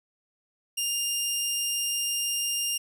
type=tone; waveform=15% pulse; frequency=2806 Hz; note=F7; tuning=8 cents sharp; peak=-19 dBFS; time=0.77-2.78 s; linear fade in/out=10 ms; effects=none